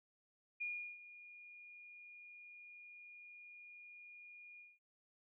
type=tone with ADSR envelope; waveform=sine; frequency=2431 Hz; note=D#7; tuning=41 cents flat; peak=-38 dBFS; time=0.6-4.79 s; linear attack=16 ms; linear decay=360 ms; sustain=-16 dB; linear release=200 ms; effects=none